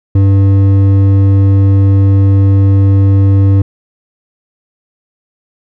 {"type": "tone with hard clipping", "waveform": "sine", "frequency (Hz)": 98, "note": "G2", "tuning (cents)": 0, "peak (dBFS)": -6, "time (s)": [0.15, 3.62], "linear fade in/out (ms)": 5, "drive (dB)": 8, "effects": []}